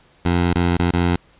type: tone with dropouts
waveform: 15% pulse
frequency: 87.31 Hz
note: F2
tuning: in tune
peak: -9 dBFS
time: 0.25-1.16 s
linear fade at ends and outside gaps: 5 ms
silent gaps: 0.536-0.555 / 0.77-0.791 / 0.91-0.935 s
effects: pink hiss -54 dBFS RMS until 1.39 s + resampled to 8000 Hz